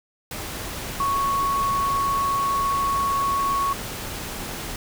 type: tone in noise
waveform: sine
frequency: 1108.7 Hz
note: C#6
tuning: in tune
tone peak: -20 dBFS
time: 1-3.73 s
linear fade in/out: 2 ms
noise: pink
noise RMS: -32 dBFS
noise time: 0.31-4.76 s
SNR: +9 dB
effects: none